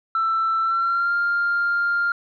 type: tone with pitch glide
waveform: sine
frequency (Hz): 1332 to 1399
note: E6 to F6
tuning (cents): +18 to +3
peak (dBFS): -17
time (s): 0.15-2.12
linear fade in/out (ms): 2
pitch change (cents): +85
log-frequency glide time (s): 0.61-1.14
effects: tanh soft clip ceiling -15 dBFS